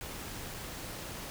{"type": "noise with dropouts", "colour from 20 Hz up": "pink", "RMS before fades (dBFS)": -42, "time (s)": [0.01, 1.3], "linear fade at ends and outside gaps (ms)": 0, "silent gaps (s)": [0.541, 0.545], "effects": []}